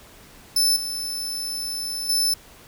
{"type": "tone with level steps", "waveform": "sawtooth", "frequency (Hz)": 5274, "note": "E8", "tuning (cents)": 0, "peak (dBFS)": [-14, -24, -16], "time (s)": [0.56, 2.34], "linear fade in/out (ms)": 5, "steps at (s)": [0.76, 2.09], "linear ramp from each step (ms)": 5, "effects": ["pink hiss -48 dBFS RMS until 2.67 s"]}